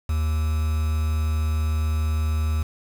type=tone with quantisation; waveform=triangle; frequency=77.7 Hz; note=D#2; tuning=2 cents flat; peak=-18 dBFS; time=0.09-2.63 s; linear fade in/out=5 ms; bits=6; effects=none